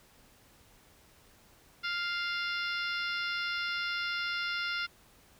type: harmonic tone with a mistuned harmonic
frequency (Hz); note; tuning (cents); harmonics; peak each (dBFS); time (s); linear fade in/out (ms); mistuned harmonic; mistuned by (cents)
698.5; F5; 0; 2 / 3 / 4 / 5 / 6 / 7 / 8; -34 / -38 / -40 / -42 / -44 / -45 / -46; 1.83-4.87; 20; 8; -75
effects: pink hiss -61 dBFS RMS until 5.39 s